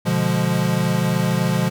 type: chord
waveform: square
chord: B diminished seventh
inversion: none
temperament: equal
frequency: 123.47 / 146.83 / 174.61 / 207.7 Hz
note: B2 / D3 / F3 / Ab3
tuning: 0 / 0 / 0 / 0 cents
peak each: -24 / -25 / -21 / -26 dBFS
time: 0.05-1.7 s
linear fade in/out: 20 ms
effects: none